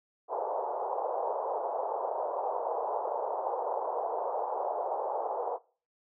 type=band-pass noise; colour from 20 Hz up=white; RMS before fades=-33 dBFS; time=0.28-5.59 s; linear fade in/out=50 ms; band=440 to 940 Hz; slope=48 dB/octave; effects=noise-tail reverb RT60 0.4 s tail -22 dB re dry